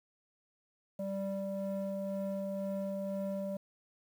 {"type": "ring-modulated tone", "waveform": "triangle", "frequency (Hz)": 196, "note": "G3", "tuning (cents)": 0, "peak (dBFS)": -29, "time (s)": [0.99, 3.57], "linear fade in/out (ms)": 5, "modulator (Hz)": 391, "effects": ["10-bit"]}